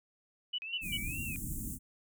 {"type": "tone bursts", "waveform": "sine", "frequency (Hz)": 2960, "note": "F#7", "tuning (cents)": 0, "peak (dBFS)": -32, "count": 3, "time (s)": [0.53, 0.975], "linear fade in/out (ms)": 10, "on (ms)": 55, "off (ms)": 140}
{"type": "tone with vibrato", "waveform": "sine", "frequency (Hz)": 2500, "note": "D#7", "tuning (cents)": 8, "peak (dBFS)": -39, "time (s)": [0.62, 1.36], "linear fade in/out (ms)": 0, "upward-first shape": "sine", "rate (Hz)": 2.1, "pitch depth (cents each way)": 170}
{"type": "band-stop noise", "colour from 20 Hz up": "pink", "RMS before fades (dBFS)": -39, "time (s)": [0.81, 1.79], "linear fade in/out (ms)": 50, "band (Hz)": [300, 7300], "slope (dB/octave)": 48}
{"effects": []}